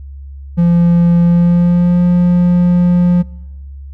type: tone with pitch glide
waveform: triangle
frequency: 171.9 to 176.63 Hz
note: F3 to F3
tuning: -27 to +20 cents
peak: -5 dBFS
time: 0.57-3.23 s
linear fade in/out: 20 ms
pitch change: +47 cents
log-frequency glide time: 1.22-2.03 s
effects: noise-tail reverb RT60 1.0 s tail -24 dB re dry + added 69 Hz sine -27 dBFS peak until 3.93 s